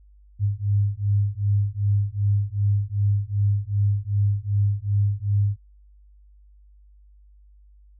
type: beating tone pair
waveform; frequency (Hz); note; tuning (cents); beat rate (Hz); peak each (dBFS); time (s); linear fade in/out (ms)
sine; 100.4 / 103; G2 / G#2; +42 / -14; 2.6; -22; 0.39-5.57; 50
effects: added 50 Hz sine -49 dBFS peak until 7.99 s